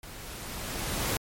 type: noise with level ramp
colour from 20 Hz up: pink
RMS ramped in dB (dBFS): -45 to -28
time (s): 0.03-1.17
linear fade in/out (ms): 2
effects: MP3 64 kbps